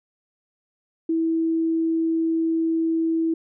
sine tone, 326.4 Hz, E4, 17 cents flat, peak -19 dBFS, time 1.09-3.34 s, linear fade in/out 5 ms, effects none

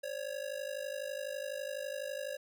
square ring-modulated tone, 556 Hz, C#5, 5 cents sharp, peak -35 dBFS, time 0.03-2.37 s, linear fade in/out 10 ms, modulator 26 Hz, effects none

